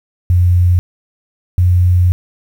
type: tone pair in turn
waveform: sine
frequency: 89 / 89.57 Hz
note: F2 / F2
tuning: +33 / +44 cents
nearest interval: unison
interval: 11 cents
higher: second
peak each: -7 dBFS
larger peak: neither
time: 0.3-0.79 / 1.58-2.12 s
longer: second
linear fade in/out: 0 ms
effects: 7-bit